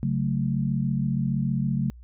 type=chord; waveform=sine; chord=F# minor; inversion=second; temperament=equal; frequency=138.59 / 185 / 220 Hz; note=C#3 / F#3 / A3; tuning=0 / 0 / 0 cents; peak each=-25 / -28 / -28 dBFS; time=0.03-1.9 s; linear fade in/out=0 ms; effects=added 60 Hz sine -43 dBFS peak until 2.03 s